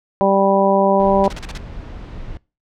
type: harmonic tone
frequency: 196 Hz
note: G3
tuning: in tune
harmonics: 1 / 2 / 3 / 4 / 5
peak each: -19 / -19 / -15 / -19 / -20 dBFS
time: 0.21-1.28 s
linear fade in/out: 0 ms
type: noise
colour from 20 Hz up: brown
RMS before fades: -31 dBFS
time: 1-2.37 s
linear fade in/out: 0 ms
type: noise bursts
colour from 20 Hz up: white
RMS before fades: -27 dBFS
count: 6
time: 1.24-1.576 s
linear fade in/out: 0 ms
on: 26 ms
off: 36 ms
effects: noise-tail reverb RT60 0.3 s tail -22 dB re dry + low-pass 4000 Hz 12 dB/octave